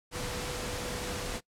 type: tone in noise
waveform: sine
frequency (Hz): 494.2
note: B4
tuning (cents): +1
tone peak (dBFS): -41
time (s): 0.11-1.41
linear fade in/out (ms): 50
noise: pink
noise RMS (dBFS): -36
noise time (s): 0.11-1.41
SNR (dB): -8
effects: noise-tail reverb RT60 0.1 s tail -22 dB re dry + low-pass 10000 Hz 12 dB/octave